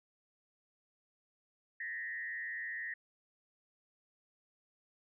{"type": "tone with frequency modulation", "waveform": "sine", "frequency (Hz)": 1864.7, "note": "A#6", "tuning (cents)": 0, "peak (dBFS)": -38, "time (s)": [1.8, 2.94], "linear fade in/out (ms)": 5, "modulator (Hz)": 114, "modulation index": 0.95, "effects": []}